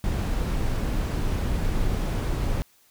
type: noise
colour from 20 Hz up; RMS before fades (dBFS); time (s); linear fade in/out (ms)
brown; -25; 0.04-2.62; 0
effects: white hiss -60 dBFS RMS until 2.9 s